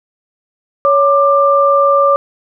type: tone pair together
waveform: sine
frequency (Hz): 560 / 1186.6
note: C#5 / D6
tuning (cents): +18 / +18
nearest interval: octave + minor second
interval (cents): 1300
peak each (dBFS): -10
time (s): 0.85-2.16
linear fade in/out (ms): 0
effects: none